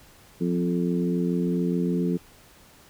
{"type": "harmonic tone with a mistuned harmonic", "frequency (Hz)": 87.1, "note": "F2", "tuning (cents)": -4, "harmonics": [2, 3, 4, 5], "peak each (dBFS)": [-24, -28, -30, -32], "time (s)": [0.4, 2.18], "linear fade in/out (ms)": 20, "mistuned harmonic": 2, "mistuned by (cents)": 22, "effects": ["pink hiss -53 dBFS RMS until 2.89 s"]}